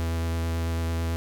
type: tone with vibrato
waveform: 45% pulse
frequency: 82.8 Hz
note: E2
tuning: 8 cents sharp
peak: -25 dBFS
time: 0-1.16 s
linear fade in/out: 0 ms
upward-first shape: sine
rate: 9.1 Hz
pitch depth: 13 cents each way
effects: none